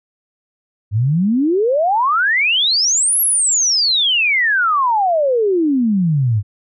sine exponential two-way sweep, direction up then down, 98 to 11650 to 98 Hz, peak -12 dBFS, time 0.91-6.43 s, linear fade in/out 50 ms, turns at 3.21 s, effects none

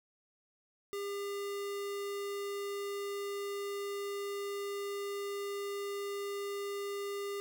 square tone, 402.3 Hz, G4, 45 cents sharp, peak -37 dBFS, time 0.93-7.4 s, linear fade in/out 0 ms, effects none

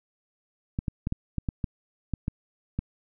clicks, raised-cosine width 5 ms, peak -15 dBFS, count 10, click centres 0.789 / 0.882 / 1.071 / 1.124 / 1.383 / 1.488 / 1.642 / 2.137 / 2.281 / 2.79 s, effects none

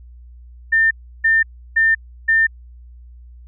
sine tone bursts, 1800 Hz, A6, 39 cents sharp, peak -11 dBFS, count 4, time 0.72-2.47 s, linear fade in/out 10 ms, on 190 ms, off 330 ms, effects added 60 Hz sine -38 dBFS peak until 3.47 s

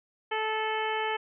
harmonic tone, 436.3 Hz, A4, 15 cents flat, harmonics 1 / 2 / 3 / 4 / 5 / 6 / 7, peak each -33 / -31 / -38 / -36 / -37 / -41 / -39 dBFS, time 0.31-1.17 s, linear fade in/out 10 ms, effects none

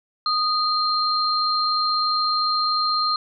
sine tone pair together, 1241 / 4182 Hz, D#6 / C8, -5 / -2 cents, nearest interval octave + major sixth, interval 2103 cents, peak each -21 / -22 dBFS, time 0.26-3.16 s, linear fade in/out 2 ms, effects none

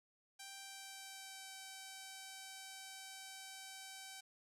5% pulse tone with pitch glide, 783 to 770.4 Hz, G5 to G5, -2 to -30 cents, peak -38 dBFS, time 0.39-4.21 s, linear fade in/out 10 ms, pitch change -28 cents, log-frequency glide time 0.55-1.52 s, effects none

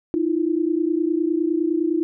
sine tone pair together, 312.5 / 342.3 Hz, D#4 / F4, +8 / -35 cents, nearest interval major second, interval 157 cents, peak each -21 dBFS, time 0.14-2.03 s, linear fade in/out 0 ms, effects none

